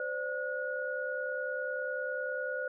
sine tone cluster, 514 / 584 / 1450 Hz, C5 / D5 / F#6, -31 / -10 / -35 cents, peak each -36 / -39 / -36 dBFS, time 0-2.68 s, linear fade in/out 2 ms, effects none

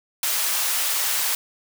white high-pass noise, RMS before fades -23 dBFS, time 0.23-1.35 s, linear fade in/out 2 ms, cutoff 740 Hz, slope 12 dB/octave, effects none

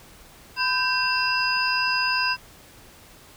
sine tone cluster, 1005 / 1560 / 2702 / 4951 Hz, B5 / G6 / E7 / D#8, +30 / -9 / +42 / -9 cents, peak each -26 dBFS, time 0.56-2.37 s, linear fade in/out 50 ms, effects pink hiss -49 dBFS RMS until 3.36 s

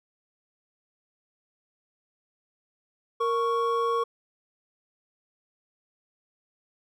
triangle tone pair together, 465.3 / 1109 Hz, A#4 / C#6, -3 / 0 cents, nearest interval octave + minor third, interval 1503 cents, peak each -24 / -24 dBFS, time 3.2-4.04 s, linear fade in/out 10 ms, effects none

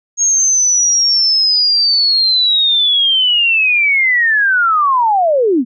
sine linear sweep, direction down, 6580 to 220 Hz, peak -9 dBFS, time 0.17-5.65 s, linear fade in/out 50 ms, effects none

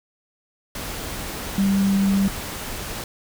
sine tone in noise, 196 Hz, G3, in tune, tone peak -16 dBFS, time 1.58-2.28 s, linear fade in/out 2 ms, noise pink, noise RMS -31 dBFS, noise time 0.75-3.04 s, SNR +12 dB, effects none

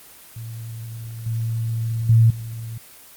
sine tone with level steps, 113.9 Hz, A#2, 40 cents flat, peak -30 / -21 / -10 / -28 dBFS, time 0.36-2.78 s, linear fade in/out 5 ms, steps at 1.26 / 2.09 / 2.3 s, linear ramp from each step 5 ms, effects white hiss -45 dBFS RMS until 3.16 s + Opus 24 kbps

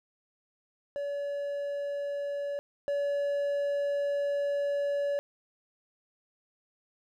triangle tone pair in turn, 570 / 570 Hz, C#5 / C#5, +48 / +48 cents, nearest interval unison, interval 0 cents, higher neither, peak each -29 / -25 dBFS, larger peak second, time 0.96-2.59 / 2.88-5.19 s, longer second, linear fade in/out 0 ms, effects none

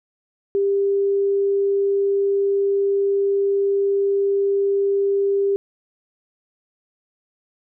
sine tone, 397.3 Hz, G4, 23 cents sharp, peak -16 dBFS, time 0.55-5.56 s, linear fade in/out 0 ms, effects none

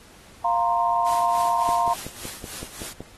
sine chord, F suspended fourth, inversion none, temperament just, 698.5 / 931.3 / 1047.7 Hz, F5 / Bb5 / C6, 0 / -2 / +2 cents, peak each -23 / -22 / -25 dBFS, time 0.44-1.94 s, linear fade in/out 10 ms
white noise with tremolo, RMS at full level -34 dBFS, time 1.06-2.93 s, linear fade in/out 5 ms, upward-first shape triangle, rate 3.5 Hz, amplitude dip 75%
click train, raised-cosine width 2 ms, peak -22 dBFS, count 8, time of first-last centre 1.69-3.006 s, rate 5.32 Hz
effects pink hiss -50 dBFS RMS until 3.17 s + AAC 32 kbps

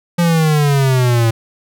square exponential sweep, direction down, 174.61 to 112.3 Hz, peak -11 dBFS, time 0.18-1.31 s, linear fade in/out 10 ms, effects none

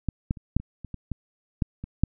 clicks, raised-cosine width 5 ms, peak -13 / -12 / -29 / -7 / -25 / -25 / -22 / -17 / -10 / -22 / -7 dBFS, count 11, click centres 0.087 / 0.309 / 0.372 / 0.566 / 0.6 / 0.847 / 0.943 / 1.117 / 1.622 / 1.84 / 2.036 s, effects none

